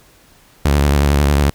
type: tone with vibrato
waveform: sawtooth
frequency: 71.6 Hz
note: D2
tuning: 43 cents flat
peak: -7 dBFS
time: 0.65-1.5 s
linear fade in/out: 5 ms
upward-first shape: sine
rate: 11 Hz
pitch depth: 69 cents each way
effects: pink hiss -49 dBFS RMS until 1.54 s